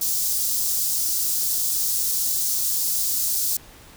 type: high-pass noise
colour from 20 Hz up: white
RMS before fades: -23 dBFS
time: 0.01-3.57 s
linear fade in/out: 5 ms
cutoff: 4800 Hz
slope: 24 dB/octave
effects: pink hiss -47 dBFS RMS until 3.96 s